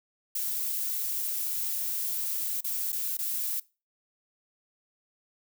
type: noise with dropouts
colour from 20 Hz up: violet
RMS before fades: -31 dBFS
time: 0.35-3.6 s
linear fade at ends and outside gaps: 5 ms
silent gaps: 2.608-2.643 / 2.922-2.927 / 3.171-3.188 s
effects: noise-tail reverb RT60 0.3 s tail -22 dB re dry